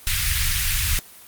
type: band-stop noise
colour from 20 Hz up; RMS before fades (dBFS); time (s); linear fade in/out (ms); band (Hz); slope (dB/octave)
pink; -21; 0.07-0.99; 0; 100 to 1700; 24
effects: white hiss -45 dBFS RMS until 1.27 s + Opus 24 kbps